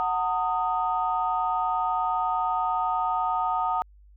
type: chord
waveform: sine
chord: D# minor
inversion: first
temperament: equal with one note detuned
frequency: 740 / 908.4 / 1244.5 Hz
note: F#5 / A#5 / D#6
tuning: 0 / -45 / 0 cents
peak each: -27 dBFS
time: 0-3.82 s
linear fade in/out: 0 ms
effects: tanh soft clip ceiling -13 dBFS + added 50 Hz sine -50 dBFS peak until 4.16 s

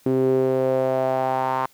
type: tone with band-pass filter sweep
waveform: sawtooth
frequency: 130.81 Hz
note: C3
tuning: in tune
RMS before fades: -21 dBFS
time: 0.06-1.66 s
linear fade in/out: 2 ms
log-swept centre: 330 to 1000 Hz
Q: 4.2
effects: white hiss -56 dBFS RMS until 1.73 s

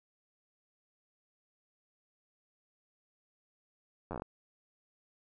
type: slowing click train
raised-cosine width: 1 ms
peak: -25 dBFS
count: 8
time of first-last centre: 4.11-4.221 s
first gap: 10 ms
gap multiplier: 1.15
effects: none

